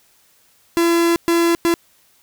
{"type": "tone bursts at uneven times", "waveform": "45% pulse", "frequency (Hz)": 338.5, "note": "E4", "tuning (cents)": 46, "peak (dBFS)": -13, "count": 3, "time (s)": [[0.77, 1.16], [1.28, 1.55], [1.65, 1.74]], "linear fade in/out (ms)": 0, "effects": ["white hiss -56 dBFS RMS until 2.22 s"]}